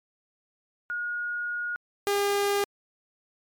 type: tone pair in turn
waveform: sine / sawtooth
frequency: 1439 / 403.8 Hz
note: F#6 / G#4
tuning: -49 / -49 cents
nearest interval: octave + minor seventh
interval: 2200 cents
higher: first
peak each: -28 / -19 dBFS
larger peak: second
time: 0.9-1.76 / 2.07-2.64 s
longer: first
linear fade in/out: 0 ms
effects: MP3 96 kbps